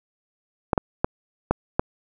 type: clicks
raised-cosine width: 1 ms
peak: -4 dBFS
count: 5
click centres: 0.732 / 0.778 / 1.045 / 1.51 / 1.795 s
effects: none